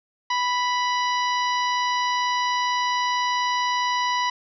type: harmonic tone with a mistuned harmonic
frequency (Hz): 987.8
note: B5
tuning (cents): 0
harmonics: 1 / 2 / 3 / 4 / 5 / 6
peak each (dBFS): -22 / -28 / -32 / -34 / -36 / -38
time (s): 0.3-4.3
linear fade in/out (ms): 5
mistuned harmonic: 6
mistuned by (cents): -64
effects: none